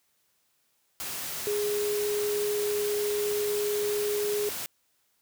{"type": "tone in noise", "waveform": "sine", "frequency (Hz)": 415.3, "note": "G#4", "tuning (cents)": 0, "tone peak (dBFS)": -26, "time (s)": [1.47, 4.49], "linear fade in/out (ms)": 0, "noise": "white", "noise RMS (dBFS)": -35, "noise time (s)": [1, 4.66], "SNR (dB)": 6, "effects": ["white hiss -71 dBFS RMS until 5.21 s", "high-pass 60 Hz 12 dB/octave"]}